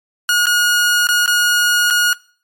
sawtooth tone with dropouts, 1441 Hz, F#6, 46 cents flat, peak -8 dBFS, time 0.29-2.13 s, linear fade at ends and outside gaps 1 ms, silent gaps 0.457-0.468 / 1.07-1.088 / 1.261-1.277 / 1.902-1.907 s, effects noise-tail reverb RT60 0.5 s tail -24 dB re dry + MP3 64 kbps

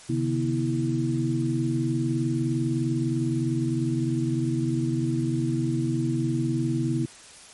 sine tone cluster, 132.5 / 152.3 / 243 / 326.2 Hz, C3 / D#3 / B3 / E4, +22 / -37 / -28 / -18 cents, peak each -26 / -32 / -29 / -27 dBFS, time 0.09-7.06 s, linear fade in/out 10 ms, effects white hiss -47 dBFS RMS until 7.53 s + MP3 48 kbps

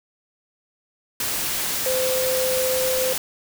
sine tone in noise, 515 Hz, C5, 28 cents flat, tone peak -21 dBFS, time 1.86-3.13 s, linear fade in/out 2 ms, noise white, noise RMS -25 dBFS, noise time 1.2-3.18 s, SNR +1 dB, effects none

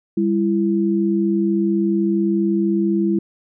sine tone pair together, 199.1 / 334.8 Hz, G3 / E4, +27 / +27 cents, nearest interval major sixth, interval 900 cents, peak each -18 dBFS, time 0.17-3.19 s, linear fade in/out 5 ms, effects none

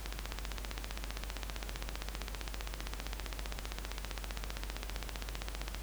click train, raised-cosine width 0.2 ms, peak -20 dBFS, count 88, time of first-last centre 0.06-5.746 s, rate 15.3 Hz, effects added 49 Hz sine -40 dBFS peak until 5.82 s + pink hiss -49 dBFS RMS until 5.82 s

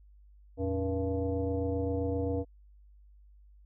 sine tone with frequency modulation, 281.7 Hz, C#4, 28 cents sharp, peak -28 dBFS, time 0.57-2.45 s, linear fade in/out 50 ms, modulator 197 Hz, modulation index 1.5, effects added 50 Hz sine -54 dBFS peak until 3.65 s

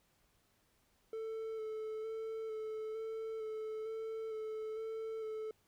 triangle tone with vibrato, 440 Hz, A4, in tune, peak -37 dBFS, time 1.13-5.51 s, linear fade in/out 2 ms, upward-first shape square, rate 1.1 Hz, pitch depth 16 cents each way, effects pink hiss -74 dBFS RMS until 5.67 s

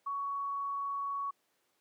sine tone, 1119 Hz, C#6, 16 cents sharp, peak -33 dBFS, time 0.06-1.31 s, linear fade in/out 10 ms, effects pink hiss -75 dBFS RMS until 1.8 s + high-pass 300 Hz 12 dB/octave

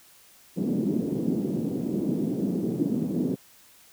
white band-pass noise, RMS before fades -27 dBFS, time 0.56-3.36 s, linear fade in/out 20 ms, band 170 to 310 Hz, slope 24 dB/octave, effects white hiss -55 dBFS RMS until 3.92 s

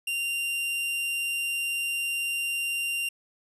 45% pulse tone, 2778 Hz, F7, 10 cents flat, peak -27 dBFS, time 0.07-3.09 s, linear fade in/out 5 ms, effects resampled to 32000 Hz

